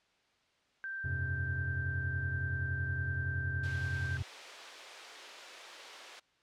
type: tone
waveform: sine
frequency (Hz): 1568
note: G6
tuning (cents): 0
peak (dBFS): -37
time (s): 0.84-4.17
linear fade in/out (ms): 0
type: chord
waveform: triangle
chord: F suspended second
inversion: none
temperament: equal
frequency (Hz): 87.31 / 98 / 130.81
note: F2 / G2 / C3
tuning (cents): 0 / 0 / 0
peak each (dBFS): -35 / -38 / -36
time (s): 1.04-4.23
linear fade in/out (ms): 10
type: high-pass noise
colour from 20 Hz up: white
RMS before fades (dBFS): -45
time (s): 3.63-6.2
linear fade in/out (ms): 10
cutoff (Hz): 380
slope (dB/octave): 24
effects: white hiss -71 dBFS RMS until 6.42 s + low-pass 4000 Hz 12 dB/octave